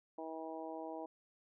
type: harmonic tone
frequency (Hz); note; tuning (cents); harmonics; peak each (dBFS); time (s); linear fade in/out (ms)
160.6; E3; -45; 2 / 3 / 4 / 5 / 6; -47 / -49 / -47 / -49 / -52; 0.18-1.06; 5
effects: none